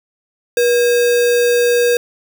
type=tone with sample-and-hold; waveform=sine; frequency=481.2 Hz; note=B4; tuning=45 cents flat; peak=-10 dBFS; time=0.57-1.97 s; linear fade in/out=2 ms; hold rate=2100 Hz; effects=none